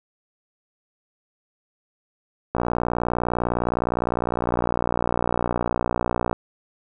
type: click train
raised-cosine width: 1 ms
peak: -8 dBFS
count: 227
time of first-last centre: 2.55-6.329 s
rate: 59.8 Hz
effects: none